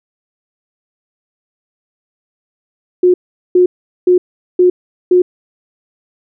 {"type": "tone bursts", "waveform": "sine", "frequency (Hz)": 361.1, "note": "F#4", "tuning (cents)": -42, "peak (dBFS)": -5, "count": 5, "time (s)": [3.03, 5.22], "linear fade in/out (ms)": 5, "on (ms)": 110, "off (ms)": 410, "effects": []}